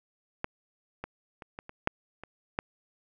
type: clicks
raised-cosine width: 0.5 ms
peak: -15 / -21 / -28 / -24 / -28 / -9 / -27 / -13 dBFS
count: 8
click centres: 0.444 / 1.04 / 1.422 / 1.589 / 1.694 / 1.874 / 2.236 / 2.589 s
effects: none